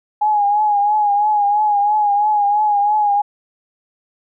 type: tone with vibrato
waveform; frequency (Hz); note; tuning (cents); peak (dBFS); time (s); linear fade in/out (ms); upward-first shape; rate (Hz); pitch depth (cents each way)
sine; 830.6; G#5; 0; -12; 0.21-3.22; 10; triangle; 3; 58
effects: none